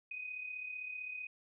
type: tone with amplitude modulation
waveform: sine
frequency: 2500 Hz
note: D#7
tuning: 8 cents sharp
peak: -38 dBFS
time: 0.11-1.27 s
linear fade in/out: 5 ms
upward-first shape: sine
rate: 35.6 Hz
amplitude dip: 55%
effects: none